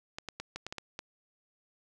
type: clicks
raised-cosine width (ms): 0.2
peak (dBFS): -21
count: 8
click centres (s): 0.185 / 0.287 / 0.4 / 0.56 / 0.666 / 0.725 / 0.783 / 0.991
effects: none